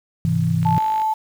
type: chord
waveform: sine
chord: Ab augmented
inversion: none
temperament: equal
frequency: 103.83 / 130.81 / 164.81 Hz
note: Ab2 / C3 / E3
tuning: 0 / 0 / 0 cents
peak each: -23 / -23 / -18 dBFS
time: 0.25-0.78 s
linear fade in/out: 0 ms
type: click train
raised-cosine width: 0.3 ms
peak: -20 dBFS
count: 21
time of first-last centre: 0.63-1.018 s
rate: 51.5 Hz
type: tone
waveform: sine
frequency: 873 Hz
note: A5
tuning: 14 cents flat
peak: -17 dBFS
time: 0.65-1.14 s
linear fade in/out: 10 ms
effects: 7-bit